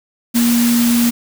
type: tone in noise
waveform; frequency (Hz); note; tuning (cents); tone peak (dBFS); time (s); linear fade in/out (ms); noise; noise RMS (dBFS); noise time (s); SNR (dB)
sine; 237; A#3; +29; -11; 0.34-1.11; 20; white; -21; 0.34-1.11; +7
effects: none

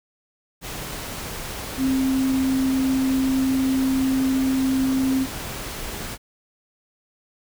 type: tone in noise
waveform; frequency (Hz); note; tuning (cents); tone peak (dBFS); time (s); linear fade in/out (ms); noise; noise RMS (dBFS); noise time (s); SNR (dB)
sine; 264.1; C4; +16; -18; 1.77-5.27; 50; pink; -32; 0.61-6.18; +11
effects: none

